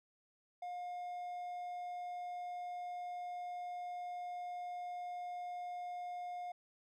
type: tone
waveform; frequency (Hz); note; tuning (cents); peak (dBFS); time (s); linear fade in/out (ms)
triangle; 713; F5; +36; -39; 0.62-6.52; 5
effects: none